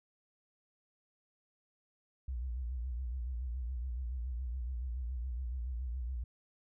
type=tone with vibrato; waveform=sine; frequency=61.74 Hz; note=B1; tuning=in tune; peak=-35 dBFS; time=2.28-6.24 s; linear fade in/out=5 ms; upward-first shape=sine; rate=7.1 Hz; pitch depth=120 cents each way; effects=none